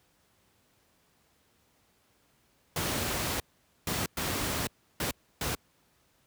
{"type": "noise bursts at uneven times", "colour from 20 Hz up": "pink", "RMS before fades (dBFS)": -31, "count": 5, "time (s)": [[2.76, 3.4], [3.87, 4.06], [4.17, 4.67], [5, 5.11], [5.41, 5.55]], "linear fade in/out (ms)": 2, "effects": ["pink hiss -68 dBFS RMS until 6.26 s", "high-pass 60 Hz 12 dB/octave"]}